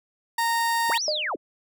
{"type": "tone", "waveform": "30% pulse", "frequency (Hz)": 926, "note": "A#5", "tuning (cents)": -12, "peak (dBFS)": -19, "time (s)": [0.38, 0.98], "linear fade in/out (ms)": 5}
{"type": "linear two-way sweep", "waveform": "sine", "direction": "up then down", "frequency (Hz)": [76.7, 6050, 188.9], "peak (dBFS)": -25, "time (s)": [0.89, 1.36], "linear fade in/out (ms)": 10, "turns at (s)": 1.03}
{"type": "tone with exponential decay", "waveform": "sine", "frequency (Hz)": 609, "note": "D#5", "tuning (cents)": -37, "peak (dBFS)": -21, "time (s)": [1.08, 1.37], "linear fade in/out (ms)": 1, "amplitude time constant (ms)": 63}
{"effects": []}